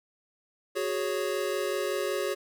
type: chord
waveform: square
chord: F# suspended second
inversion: none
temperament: equal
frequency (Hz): 370 / 415.3 / 554.4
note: F#4 / G#4 / C#5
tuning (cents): 0 / 0 / 0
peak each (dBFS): -33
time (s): 0.75-2.35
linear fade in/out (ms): 20
effects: none